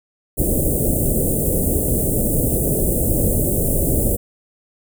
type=band-stop noise; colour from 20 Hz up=pink; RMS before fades=-18 dBFS; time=0.37-4.17 s; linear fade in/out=20 ms; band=600 to 8400 Hz; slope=48 dB/octave; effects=none